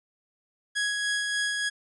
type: tone with tremolo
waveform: sawtooth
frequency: 1664 Hz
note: G#6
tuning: 3 cents sharp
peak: -21 dBFS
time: 0.75-1.7 s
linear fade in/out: 20 ms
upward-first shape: sine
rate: 3.4 Hz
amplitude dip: 30%
effects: resampled to 24000 Hz